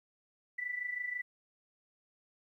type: tone with amplitude modulation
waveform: sine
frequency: 1975.5 Hz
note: B6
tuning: in tune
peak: -32 dBFS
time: 0.58-1.22 s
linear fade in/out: 10 ms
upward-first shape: sine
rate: 26.1 Hz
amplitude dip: 70%
effects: 12-bit